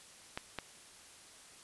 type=clicks; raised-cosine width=0.3 ms; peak=-21 / -21 dBFS; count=2; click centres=0.375 / 0.587 s; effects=white hiss -56 dBFS RMS until 1.63 s + resampled to 24000 Hz